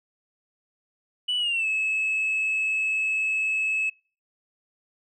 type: tone with pitch glide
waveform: sine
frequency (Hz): 2960 to 2592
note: F#7 to E7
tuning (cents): 0 to -30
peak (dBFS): -21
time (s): 1.28-3.9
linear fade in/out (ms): 10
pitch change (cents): -230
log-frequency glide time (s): 1.38-1.67
effects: noise-tail reverb RT60 0.4 s tail -25 dB re dry + tanh soft clip ceiling -20 dBFS